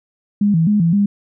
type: tone with pitch steps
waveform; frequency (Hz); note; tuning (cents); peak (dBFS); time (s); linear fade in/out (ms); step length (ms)
sine; 204.8 / 163.2 / 208.5 / 167.3 / 202.6; G#3 / E3 / G#3 / E3 / G#3; -24 / -17 / +7 / +26 / -43; -11; 0.41-1.06; 5; 130
effects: none